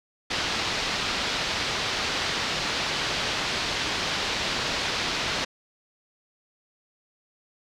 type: low-pass noise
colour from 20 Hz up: white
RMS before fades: -28 dBFS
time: 0.3-5.45 s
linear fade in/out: 10 ms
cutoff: 4800 Hz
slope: 24 dB/octave
effects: none